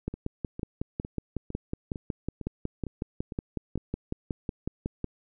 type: two click trains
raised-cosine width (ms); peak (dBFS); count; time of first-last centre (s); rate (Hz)
3; -17 / -23; 28 / 9; 0.08-5.043 / 0.14-3.776; 5.44 / 2.2
effects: none